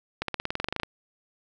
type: accelerating click train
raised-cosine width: 0.3 ms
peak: -12 dBFS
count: 14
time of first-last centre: 0.22-0.833 s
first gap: 63 ms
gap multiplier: 0.95
effects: none